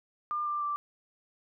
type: tone with pitch steps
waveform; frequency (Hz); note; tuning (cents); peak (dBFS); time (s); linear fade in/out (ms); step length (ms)
sine; 1200 / 1186.2 / 1172.6; D6 / D6 / D6; +37 / +17 / -3; -29; 0.31-0.76; 0; 150
effects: none